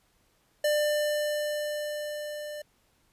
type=tone with level ramp; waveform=square; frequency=596 Hz; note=D5; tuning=25 cents sharp; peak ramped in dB=-23 to -37 dBFS; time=0.64-2.62 s; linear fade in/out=5 ms; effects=pink hiss -68 dBFS RMS until 3.12 s + resampled to 32000 Hz